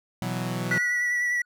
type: chord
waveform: sawtooth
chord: B suspended fourth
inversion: none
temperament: equal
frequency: 123.47 / 164.81 / 185 Hz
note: B2 / E3 / F#3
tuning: 0 / 0 / 0 cents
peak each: -27 / -29 / -27 dBFS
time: 0.22-0.78 s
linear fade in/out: 0 ms
type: tone with vibrato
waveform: triangle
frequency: 1949 Hz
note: B6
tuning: 23 cents flat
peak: -21 dBFS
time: 0.71-1.42 s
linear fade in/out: 5 ms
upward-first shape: triangle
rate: 10 Hz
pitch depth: 25 cents each way
type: tone with exponential decay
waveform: triangle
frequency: 1463 Hz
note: F#6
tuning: 20 cents flat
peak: -24 dBFS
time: 0.71-1.45 s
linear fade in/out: 1 ms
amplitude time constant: 160 ms
effects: none